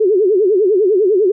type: tone with vibrato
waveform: sine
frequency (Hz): 398.1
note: G4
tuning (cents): +27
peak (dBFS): -9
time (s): 0-1.32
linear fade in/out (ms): 10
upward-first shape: sine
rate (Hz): 10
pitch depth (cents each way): 190
effects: none